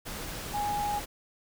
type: tone in noise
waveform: sine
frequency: 826 Hz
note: G#5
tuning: 10 cents flat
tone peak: -28 dBFS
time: 0.53-1 s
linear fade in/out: 20 ms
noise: pink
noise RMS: -38 dBFS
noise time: 0.05-1.06 s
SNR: +7 dB
effects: none